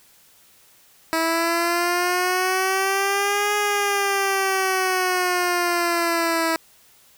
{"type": "exponential two-way sweep", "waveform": "10% pulse", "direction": "up then down", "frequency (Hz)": [323.7, 415.3, 325.2], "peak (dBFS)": -11, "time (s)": [1.13, 6.56], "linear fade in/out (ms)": 0, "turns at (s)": 3.55, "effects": ["white hiss -54 dBFS RMS until 7.17 s"]}